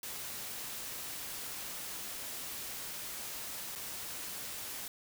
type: noise with dropouts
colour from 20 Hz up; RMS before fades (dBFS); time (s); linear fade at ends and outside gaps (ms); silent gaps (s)
white; -42; 0.03-4.88; 2; 3.753-3.758
effects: none